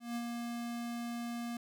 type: tone with ADSR envelope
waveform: square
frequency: 236.5 Hz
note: A#3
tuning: 25 cents sharp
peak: -35 dBFS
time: 0-1.57 s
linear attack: 160 ms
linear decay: 51 ms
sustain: -3 dB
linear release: 3 ms
effects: none